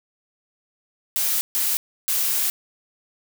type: noise bursts at uneven times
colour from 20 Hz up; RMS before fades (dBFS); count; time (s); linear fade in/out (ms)
blue; -22; 3; 1.16-1.41 / 1.55-1.77 / 2.08-2.5; 0
effects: none